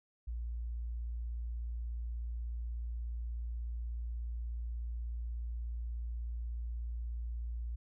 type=tone; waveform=sine; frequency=58.27 Hz; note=A#1; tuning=in tune; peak=-36 dBFS; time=0.27-7.76 s; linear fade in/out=10 ms; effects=none